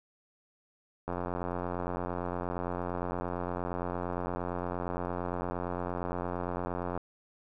click train, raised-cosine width 1 ms, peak -20 dBFS, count 524, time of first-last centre 1.08-6.976 s, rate 88.7 Hz, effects none

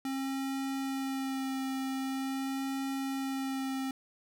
square tone with vibrato, 267.9 Hz, C4, 41 cents sharp, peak -33 dBFS, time 0.05-3.91 s, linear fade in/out 2 ms, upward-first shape sine, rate 0.44 Hz, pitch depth 15 cents each way, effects none

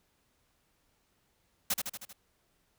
white noise with echo, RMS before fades -29 dBFS, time 1.7-1.74 s, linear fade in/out 5 ms, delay 78 ms, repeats 5, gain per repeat -4 dB, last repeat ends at 2.13 s, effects pink hiss -73 dBFS RMS until 2.78 s

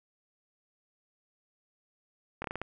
slowing click train, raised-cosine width 0.5 ms, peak -20 dBFS, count 6, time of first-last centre 2.42-2.616 s, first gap 23 ms, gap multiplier 1.27, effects none

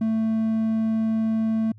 triangle tone, 221.8 Hz, A3, 14 cents sharp, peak -18 dBFS, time 0.01-1.72 s, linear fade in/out 5 ms, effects added 106 Hz sine -44 dBFS peak until 1.78 s

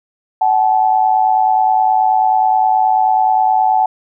sine tone pair together, 752.6 / 862 Hz, F#5 / A5, +29 / -36 cents, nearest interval major second, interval 235 cents, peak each -12 / -13 dBFS, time 0.41-3.86 s, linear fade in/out 5 ms, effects none

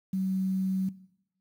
sine tone with quantisation, 189.3 Hz, F#3, 40 cents sharp, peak -26 dBFS, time 0.13-0.89 s, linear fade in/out 5 ms, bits 9, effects noise-tail reverb RT60 0.8 s tail -18 dB re dry

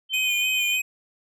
sine tone with tremolo, 3096 Hz, G7, 22 cents flat, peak -24 dBFS, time 0.09-0.8 s, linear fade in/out 50 ms, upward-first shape triangle, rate 6.6 Hz, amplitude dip 35%
square tone with vibrato, 2477 Hz, D#7, 8 cents flat, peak -23 dBFS, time 0.13-0.82 s, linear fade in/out 10 ms, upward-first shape sine, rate 3.3 Hz, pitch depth 30 cents each way
effects none

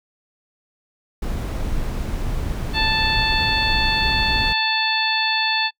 brown noise, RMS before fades -24 dBFS, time 1.22-4.53 s, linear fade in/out 5 ms
harmonic tone, 880 Hz, A5, in tune, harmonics 1 / 2 / 3 / 4 / 5, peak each -24 / -24 / -24 / -24 / -24 dBFS, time 2.73-5.71 s, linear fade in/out 50 ms
effects noise-tail reverb RT60 0.1 s tail -26 dB re dry

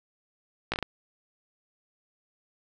slowing click train, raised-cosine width 0.3 ms, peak -12 dBFS, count 5, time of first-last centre 0.72-0.827 s, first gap 17 ms, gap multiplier 1.31, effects none

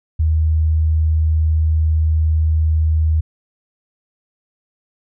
sine tone, 78.8 Hz, D#2, 23 cents sharp, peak -12 dBFS, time 0.19-3.21 s, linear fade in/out 10 ms, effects none

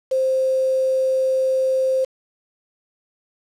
sine tone with quantisation, 524 Hz, C5, 2 cents sharp, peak -16 dBFS, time 0.11-2.05 s, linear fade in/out 10 ms, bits 6, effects low-pass 8000 Hz 12 dB/octave

